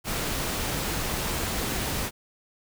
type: noise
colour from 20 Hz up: pink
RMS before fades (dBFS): -29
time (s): 0.04-2.11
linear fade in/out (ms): 50
effects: none